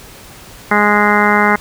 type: harmonic tone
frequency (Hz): 207.7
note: G#3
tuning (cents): 0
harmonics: 1 / 2 / 3 / 4 / 5 / 6 / 7 / 8 / 9 / 10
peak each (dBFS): -16 / -18 / -22 / -16 / -18 / -18 / -17 / -22 / -20 / -18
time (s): 0.71-1.56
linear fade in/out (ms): 5
effects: pink hiss -37 dBFS RMS until 1.6 s